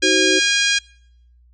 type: chord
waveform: sine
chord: C diminished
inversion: first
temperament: just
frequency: 314 / 376.7 / 523.3 Hz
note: Eb4 / Gb4 / C5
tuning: +16 / +31 / 0 cents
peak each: -21 / -19 / -25 dBFS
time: 0.02-0.4 s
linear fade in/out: 20 ms
type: harmonic tone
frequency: 815 Hz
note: G#5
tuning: 33 cents flat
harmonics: 2 / 3 / 4 / 5 / 6 / 7 / 8 / 9 / 10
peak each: -20 / -21 / -21 / -25 / -25 / -26 / -28 / -34 / -33 dBFS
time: 0.02-0.79 s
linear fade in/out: 10 ms
effects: noise-tail reverb RT60 0.7 s tail -25 dB re dry + added 60 Hz sine -49 dBFS peak until 1.53 s